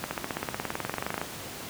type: accelerating click train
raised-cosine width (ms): 0.5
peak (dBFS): -14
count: 24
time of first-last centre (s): 0.04-1.215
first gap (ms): 70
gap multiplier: 0.97
effects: pink hiss -39 dBFS RMS until 1.69 s + high-pass 100 Hz 12 dB/octave